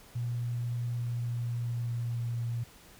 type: tone with pitch glide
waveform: sine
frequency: 120 to 118.01 Hz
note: B2 to A#2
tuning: -49 to +22 cents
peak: -30 dBFS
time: 0.15-2.64 s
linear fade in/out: 10 ms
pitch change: -29 cents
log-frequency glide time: 0.91-2.47 s
effects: pink hiss -55 dBFS RMS until 2.99 s